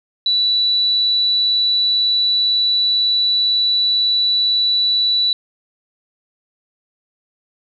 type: tone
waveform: sine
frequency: 3951 Hz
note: B7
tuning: in tune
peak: -13 dBFS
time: 0.26-5.33 s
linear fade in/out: 2 ms
effects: none